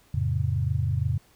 sine chord, F augmented, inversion none, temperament equal with one note detuned, 87.31 / 110 / 136.05 Hz, F2 / A2 / C#3, 0 / 0 / -32 cents, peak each -27 dBFS, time 0.14-1.18 s, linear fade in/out 5 ms, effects pink hiss -60 dBFS RMS until 1.35 s

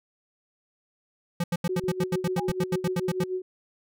square tone bursts, 172.4 Hz, F3, 22 cents flat, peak -24 dBFS, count 16, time 1.4-3.239 s, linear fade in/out 5 ms, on 39 ms, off 81 ms
sine tone with tremolo, 370 Hz, F#4, in tune, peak -25 dBFS, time 1.69-3.42 s, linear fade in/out 5 ms, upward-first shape sine, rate 6.8 Hz, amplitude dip 70%
clicks, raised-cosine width 5 ms, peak -31 / -21 dBFS, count 2, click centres 1.839 / 2.496 s
sine tone with exponential decay, 820 Hz, G#5, 22 cents flat, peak -24 dBFS, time 2.38-2.54 s, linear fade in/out 1 ms, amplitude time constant 33 ms
effects none

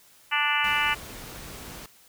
harmonic tone, 293.7 Hz, D4, in tune, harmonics 3 / 4 / 5 / 6 / 7 / 8 / 9 / 10, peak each -30 / -30 / -30 / -30 / -30 / -30 / -30 / -30 dBFS, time 0.31-0.95 s, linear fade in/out 20 ms
pink noise, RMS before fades -41 dBFS, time 0.64-1.86 s, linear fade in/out 2 ms
effects white hiss -56 dBFS RMS until 2.08 s

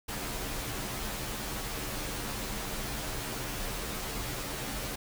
pink noise with comb filter, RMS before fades -36 dBFS, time 0.08-4.96 s, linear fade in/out 10 ms, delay 12 ms, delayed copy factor -1, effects none

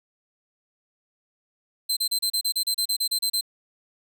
sawtooth tone bursts, 4100 Hz, C8, 36 cents flat, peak -19 dBFS, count 14, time 1.89-3.411 s, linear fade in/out 10 ms, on 78 ms, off 33 ms, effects none

